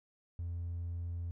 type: tone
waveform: triangle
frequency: 85.9 Hz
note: F2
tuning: 28 cents flat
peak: -33 dBFS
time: 0.39-1.31 s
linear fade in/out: 0 ms
effects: tanh soft clip ceiling -32 dBFS